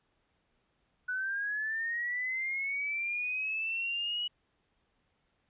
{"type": "linear sweep", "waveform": "sine", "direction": "up", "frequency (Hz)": [1480, 2937], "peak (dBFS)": -31, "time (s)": [1.08, 4.28], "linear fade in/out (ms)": 10, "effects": ["pink hiss -75 dBFS RMS until 5.49 s", "resampled to 8000 Hz"]}